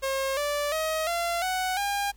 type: tone with pitch steps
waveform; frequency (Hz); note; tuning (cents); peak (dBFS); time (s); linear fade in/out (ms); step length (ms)
sawtooth; 538 / 583.3 / 632.4 / 685.7 / 743.5 / 806.1; C5 / D5 / D#5 / F5 / F#5 / G5; +48 / -12 / +28 / -32 / +8 / +48; -22; 0.02-2.12; 20; 350
effects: added 50 Hz sine -50 dBFS peak until 2.16 s + pink hiss -62 dBFS RMS until 2.16 s